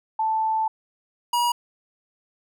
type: tone pair in turn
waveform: sine / square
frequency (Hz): 880 / 959.7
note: A5 / B5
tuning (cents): 0 / -50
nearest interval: major second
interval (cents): 150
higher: second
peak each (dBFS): -20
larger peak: neither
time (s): 0.19-0.68 / 1.33-1.52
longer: first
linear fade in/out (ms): 5
effects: none